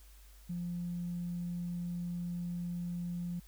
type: tone with tanh clipping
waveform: triangle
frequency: 174.61 Hz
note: F3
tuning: in tune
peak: -35 dBFS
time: 0.49-3.4 s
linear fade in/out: 10 ms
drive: 4 dB
effects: added 50 Hz sine -54 dBFS peak until 3.47 s + white hiss -63 dBFS RMS until 3.47 s